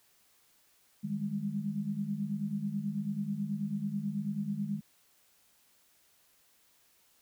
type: tone cluster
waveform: sine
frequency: 154.3 / 196.9 / 206.1 Hz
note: D#3 / G3 / G#3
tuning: -14 / +8 / -13 cents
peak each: -39 / -37 / -34 dBFS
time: 1.03-4.81 s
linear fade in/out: 20 ms
effects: white hiss -67 dBFS RMS until 7.21 s